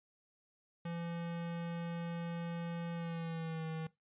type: tone with pitch glide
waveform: square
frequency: 169.6 to 160.27 Hz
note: E3 to E3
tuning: +50 to -48 cents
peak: -39 dBFS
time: 0.85-3.87 s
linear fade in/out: 5 ms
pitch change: -98 cents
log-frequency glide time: 2.94-3.65 s
effects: noise-tail reverb RT60 0.2 s tail -20 dB re dry + resampled to 8000 Hz